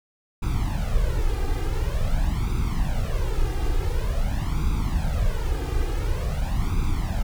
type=noise with flanger; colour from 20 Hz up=brown; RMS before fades=-23 dBFS; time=0.42-7.23 s; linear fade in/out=10 ms; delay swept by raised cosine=0.82 to 2.52 ms; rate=0.47 Hz; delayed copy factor=+0.85; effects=none